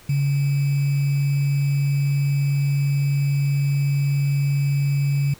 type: tone with sample-and-hold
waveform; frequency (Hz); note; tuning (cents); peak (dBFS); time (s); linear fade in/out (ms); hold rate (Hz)
sine; 140.6; C#3; +25; -17; 0.09-5.34; 5; 2450
effects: pink hiss -48 dBFS RMS until 5.39 s